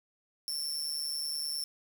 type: tone with amplitude modulation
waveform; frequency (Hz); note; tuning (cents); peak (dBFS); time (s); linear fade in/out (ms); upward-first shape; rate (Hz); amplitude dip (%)
sawtooth; 5410; E8; +44; -27; 0.48-1.64; 0; sine; 149; 75
effects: 9-bit